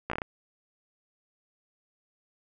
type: slowing click train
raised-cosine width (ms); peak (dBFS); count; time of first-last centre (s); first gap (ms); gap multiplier
0.5; -16; 6; 0.1-0.218; 15; 1.23
effects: none